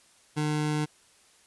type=tone; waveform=25% pulse; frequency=151.2 Hz; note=D#3; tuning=49 cents flat; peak=-22 dBFS; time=0.36-0.86 s; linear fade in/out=20 ms; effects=white hiss -60 dBFS RMS until 1.46 s + resampled to 24000 Hz